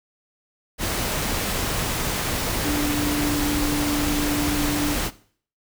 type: tone in noise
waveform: sine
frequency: 293.7 Hz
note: D4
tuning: in tune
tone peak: -22 dBFS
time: 2.63-4.98 s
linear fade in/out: 50 ms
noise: pink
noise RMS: -25 dBFS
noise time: 0.78-5.11 s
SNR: 0 dB
effects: noise-tail reverb RT60 0.5 s tail -18 dB re dry